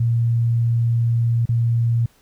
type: tone with dropouts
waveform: sine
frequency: 116.9 Hz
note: A#2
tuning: 5 cents sharp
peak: -15 dBFS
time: 0-2.06 s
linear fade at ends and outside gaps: 5 ms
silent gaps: 1.456-1.49 s
effects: pink hiss -57 dBFS RMS until 2.21 s